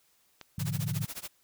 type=clicks; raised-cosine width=0.2 ms; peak=-26 dBFS; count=2; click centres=0.413 / 0.601 s
type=chord; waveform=sine; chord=G# diminished seventh; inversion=none; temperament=equal with one note detuned; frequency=105.58 / 123.47 / 146.83 / 174.61 Hz; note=G#2 / B2 / D3 / F3; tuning=+29 / 0 / 0 / 0 cents; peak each=-35 / -37 / -33 / -37 dBFS; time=0.58-1.05 s; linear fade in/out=5 ms
type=noise with tremolo; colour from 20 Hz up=white; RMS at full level=-38 dBFS; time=0.59-1.28 s; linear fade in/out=5 ms; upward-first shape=sine; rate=14 Hz; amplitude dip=95%
effects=white hiss -68 dBFS RMS until 1.43 s